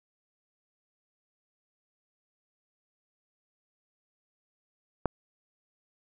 click, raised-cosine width 1 ms, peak -11 dBFS, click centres 5.057 s, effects none

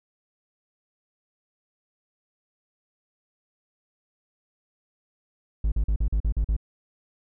triangle tone bursts, 52.4 Hz, G#1, 16 cents sharp, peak -18 dBFS, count 8, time 5.64-6.566 s, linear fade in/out 5 ms, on 79 ms, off 42 ms, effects none

